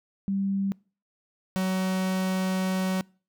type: tone pair in turn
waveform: sine / 45% pulse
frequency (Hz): 196 / 187.43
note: G3 / F#3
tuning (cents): 0 / +23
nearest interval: minor second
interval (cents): 77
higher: first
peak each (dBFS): -24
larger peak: neither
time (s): 0.28-0.72 / 1.56-3.01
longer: second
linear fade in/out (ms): 0
effects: noise-tail reverb RT60 0.4 s tail -26 dB re dry